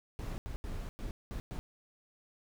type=noise bursts at uneven times; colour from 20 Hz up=brown; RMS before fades=-39 dBFS; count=6; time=0.19-0.38 / 0.46-0.56 / 0.64-0.89 / 0.99-1.11 / 1.31-1.4 / 1.51-1.59 s; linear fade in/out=0 ms; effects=none